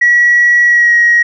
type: tone with pitch glide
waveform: sine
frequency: 1927 to 1893.9 Hz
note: B6 to A#6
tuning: -43 to +27 cents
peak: -4 dBFS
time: 0.01-1.23 s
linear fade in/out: 10 ms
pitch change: -30 cents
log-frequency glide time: 0.65-0.94 s
effects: tanh soft clip ceiling -1 dBFS